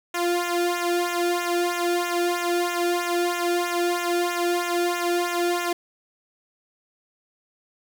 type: tone with flanger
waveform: sawtooth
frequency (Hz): 349.2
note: F4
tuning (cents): 0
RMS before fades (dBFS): -24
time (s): 0.14-5.73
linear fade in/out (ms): 5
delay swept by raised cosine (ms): 0.21 to 1.03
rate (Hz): 3.1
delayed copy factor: -1
effects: none